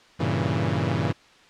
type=chord; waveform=sawtooth; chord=G diminished seventh; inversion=none; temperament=equal; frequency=98 / 116.54 / 138.59 / 164.81 Hz; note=G2 / Bb2 / Db3 / Fb3; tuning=0 / 0 / 0 / 0 cents; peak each=-24 dBFS; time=0.19-1.13 s; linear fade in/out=20 ms; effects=white hiss -53 dBFS RMS until 1.49 s + low-pass 4000 Hz 12 dB/octave